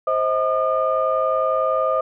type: tone cluster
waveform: sine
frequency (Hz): 525 / 636 / 1214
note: C5 / D#5 / D#6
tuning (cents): +6 / +38 / -43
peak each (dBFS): -21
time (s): 0.07-2.01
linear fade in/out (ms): 5
effects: tanh soft clip ceiling -8 dBFS